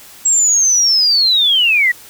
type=linear sweep; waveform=sine; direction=down; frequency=7660 to 1885 Hz; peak=-9 dBFS; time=0.25-1.92 s; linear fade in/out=10 ms; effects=white hiss -39 dBFS RMS until 2.09 s